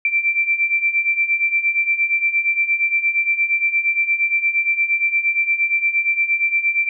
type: beating tone pair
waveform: sine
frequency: 2342 / 2350.6 Hz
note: D7 / D7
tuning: -5 / +1 cents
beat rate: 8.6 Hz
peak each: -21 / -17 dBFS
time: 0.05-6.89 s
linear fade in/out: 2 ms
effects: none